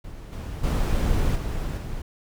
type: noise with level steps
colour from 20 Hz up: brown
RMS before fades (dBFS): -38 / -32 / -22 / -28 / -32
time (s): 0.04-2.02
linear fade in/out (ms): 5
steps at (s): 0.32 / 0.63 / 1.35 / 1.77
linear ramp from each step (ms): 10
effects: none